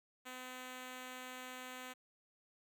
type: tone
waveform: 5% pulse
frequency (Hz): 254.4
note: C4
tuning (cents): -48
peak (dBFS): -35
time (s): 0.25-1.94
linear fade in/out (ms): 20
effects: none